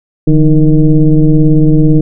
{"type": "tone with frequency modulation", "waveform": "sine", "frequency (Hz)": 150, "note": "D3", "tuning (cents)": 37, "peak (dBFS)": -3, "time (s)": [0.27, 2.01], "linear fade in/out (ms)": 5, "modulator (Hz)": 159, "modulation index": 1.3, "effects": []}